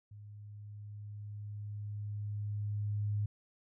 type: tone with level ramp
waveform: sine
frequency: 103.83 Hz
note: G#2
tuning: in tune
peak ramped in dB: -48 to -30 dBFS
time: 0.11-3.26 s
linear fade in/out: 5 ms
effects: none